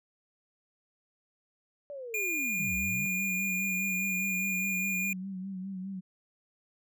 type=linear two-way sweep; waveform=sine; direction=down then up; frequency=587.3 to 61.9 to 154.5 Hz; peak=-38 dBFS; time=1.9-3.06 s; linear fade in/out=0 ms; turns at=2.77 s
type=tone; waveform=square; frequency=2421 Hz; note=D#7; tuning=48 cents flat; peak=-30 dBFS; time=2.14-5.13 s; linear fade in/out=2 ms
type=tone with vibrato; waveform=sine; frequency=190 Hz; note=F#3; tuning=46 cents sharp; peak=-35 dBFS; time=2.58-6.01 s; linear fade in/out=20 ms; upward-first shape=sine; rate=4.9 Hz; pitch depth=56 cents each way
effects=none